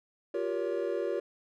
triangle chord, G half-diminished seventh, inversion third, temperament just, 352.8 / 392 / 470.4 / 564.5 Hz, F4 / G4 / Bb4 / Db5, +18 / 0 / +16 / +31 cents, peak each -33 dBFS, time 0.34-1.2 s, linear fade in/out 5 ms, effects none

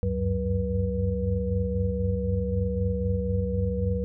sine tone cluster, 72.2 / 93 / 96.9 / 185.7 / 484.1 Hz, D2 / F#2 / G2 / F#3 / B4, -29 / +9 / -20 / +7 / -35 cents, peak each -30 dBFS, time 0.03-4.04 s, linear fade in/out 0 ms, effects none

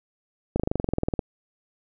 slowing click train, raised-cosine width 2 ms, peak -10 dBFS, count 15, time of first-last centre 0.56-1.192 s, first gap 37 ms, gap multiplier 1.03, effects none

